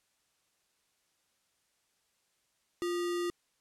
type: tone with sample-and-hold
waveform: sine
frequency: 349.2 Hz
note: F4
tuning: in tune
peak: -30 dBFS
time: 2.82-3.3 s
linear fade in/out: 0 ms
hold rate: 1575 Hz
effects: white hiss -75 dBFS RMS until 3.6 s + low-pass 10000 Hz 12 dB/octave